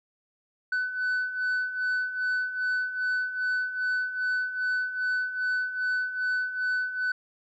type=beating tone pair; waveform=sine; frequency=1500 / 1502.5 Hz; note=F#6 / F#6; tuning=+23 / +26 cents; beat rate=2.5 Hz; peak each=-30 / -25 dBFS; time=0.72-7.12 s; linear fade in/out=5 ms; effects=tanh soft clip ceiling -23 dBFS